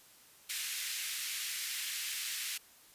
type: high-pass noise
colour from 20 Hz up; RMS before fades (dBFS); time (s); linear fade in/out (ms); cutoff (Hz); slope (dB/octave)
pink; -38; 0.49-2.58; 10; 2000; 24
effects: white hiss -60 dBFS RMS until 2.94 s + resampled to 32000 Hz